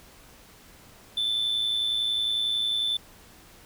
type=tone with amplitude modulation; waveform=triangle; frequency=3519 Hz; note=A7; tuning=in tune; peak=-19 dBFS; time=1.17-2.97 s; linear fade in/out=5 ms; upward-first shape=sine; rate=111 Hz; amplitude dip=55%; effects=tanh soft clip ceiling -18 dBFS + pink hiss -52 dBFS RMS until 3.65 s